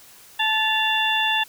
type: harmonic tone with a mistuned harmonic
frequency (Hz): 873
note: A5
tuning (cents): -14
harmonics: 1 / 2 / 3 / 4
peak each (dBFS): -24 / -24 / -24 / -24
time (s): 0.39-1.44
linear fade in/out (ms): 10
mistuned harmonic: 3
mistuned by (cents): +93
effects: white hiss -48 dBFS RMS until 1.48 s